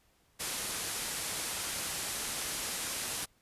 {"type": "low-pass noise", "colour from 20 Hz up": "white", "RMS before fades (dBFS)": -37, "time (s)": [0.39, 3.26], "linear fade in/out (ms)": 20, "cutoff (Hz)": 12000, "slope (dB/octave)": 48, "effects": ["pink hiss -69 dBFS RMS until 3.41 s", "resampled to 32000 Hz"]}